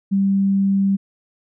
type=tone; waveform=sine; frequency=196 Hz; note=G3; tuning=in tune; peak=-14 dBFS; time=0.11-0.97 s; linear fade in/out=20 ms; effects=none